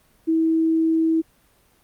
sine tone, 323.6 Hz, E4, 32 cents flat, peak -16 dBFS, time 0.27-1.22 s, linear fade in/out 20 ms, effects pink hiss -59 dBFS RMS until 1.83 s + Opus 32 kbps

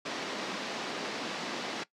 pink band-pass noise, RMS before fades -37 dBFS, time 0.05-1.84 s, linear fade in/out 10 ms, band 210 to 5500 Hz, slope 24 dB/octave, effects noise-tail reverb RT60 0.1 s tail -18 dB re dry

